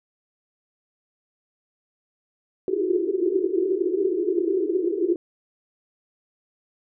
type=band-pass noise; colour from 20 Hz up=white; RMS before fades=-23 dBFS; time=2.68-5.16 s; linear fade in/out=2 ms; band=340 to 400 Hz; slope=96 dB/octave; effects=none